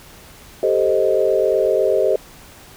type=chord; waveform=sine; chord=A half-diminished seventh; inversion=third; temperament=equal; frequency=392 / 440 / 523.3 / 622.3 Hz; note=G4 / A4 / C5 / Eb5; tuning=0 / 0 / 0 / 0 cents; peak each=-19 / -20 / -19 / -19 dBFS; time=0.63-2.16 s; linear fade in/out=2 ms; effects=pink hiss -43 dBFS RMS until 2.76 s